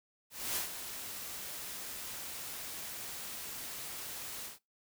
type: noise with ADSR envelope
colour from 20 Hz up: white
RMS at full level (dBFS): -34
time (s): 0.3-4.59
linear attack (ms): 260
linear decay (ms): 120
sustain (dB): -9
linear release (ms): 140
effects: noise-tail reverb RT60 0.2 s tail -21 dB re dry